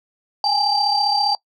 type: tone cluster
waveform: sine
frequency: 803 / 838 / 4673 Hz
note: G5 / G#5 / D8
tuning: +41 / +15 / -9 cents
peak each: -20 / -20 / -19 dBFS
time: 0.44-1.35 s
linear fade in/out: 2 ms
effects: noise-tail reverb RT60 0.1 s tail -23 dB re dry + tanh soft clip ceiling -8 dBFS